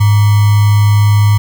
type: tone with sample-and-hold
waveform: sine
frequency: 103.83 Hz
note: G#2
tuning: in tune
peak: -5 dBFS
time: 0-1.38 s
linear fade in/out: 10 ms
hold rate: 1050 Hz
effects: none